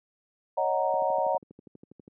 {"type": "chord", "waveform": "sine", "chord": "D# minor seventh", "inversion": "third", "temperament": "equal", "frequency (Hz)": [554.4, 622.3, 740, 932.3], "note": ["C#5", "D#5", "F#5", "A#5"], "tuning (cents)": [0, 0, 0, 0], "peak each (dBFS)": -29, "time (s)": [0.57, 1.38], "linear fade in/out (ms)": 10}
{"type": "click train", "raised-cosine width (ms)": 3, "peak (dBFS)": -32, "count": 15, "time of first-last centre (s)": [0.94, 2.078], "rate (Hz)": 12.3}
{"effects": ["high-pass 200 Hz 12 dB/octave"]}